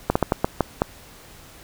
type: slowing click train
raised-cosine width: 1 ms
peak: -3 dBFS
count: 7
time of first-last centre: 0.1-0.819 s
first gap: 55 ms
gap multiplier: 1.31
effects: pink hiss -46 dBFS RMS until 1.63 s